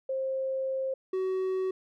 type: tone pair in turn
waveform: sine / triangle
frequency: 530 / 376.1 Hz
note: C5 / F#4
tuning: +22 / +28 cents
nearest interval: tritone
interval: 594 cents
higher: first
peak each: -28 / -25 dBFS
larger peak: second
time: 0.09-0.94 / 1.13-1.71 s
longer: first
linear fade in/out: 5 ms
effects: none